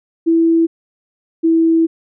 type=tone pair in turn; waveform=sine; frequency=330 / 327.5 Hz; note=E4 / E4; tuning=+2 / -11 cents; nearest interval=unison; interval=13 cents; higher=first; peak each=-9 dBFS; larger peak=neither; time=0.26-0.67 / 1.43-1.87 s; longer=second; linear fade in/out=20 ms; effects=none